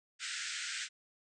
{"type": "band-pass noise", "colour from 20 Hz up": "pink", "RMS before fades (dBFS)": -40, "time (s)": [0.19, 0.89], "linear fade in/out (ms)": 50, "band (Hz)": [1400, 8500], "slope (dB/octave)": 96, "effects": []}